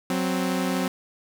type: tone pair together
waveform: sawtooth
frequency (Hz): 185 / 261.4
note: F#3 / C4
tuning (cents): 0 / -1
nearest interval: tritone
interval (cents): 599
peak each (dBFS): -22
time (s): 0.1-0.88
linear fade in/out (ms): 2
effects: 9-bit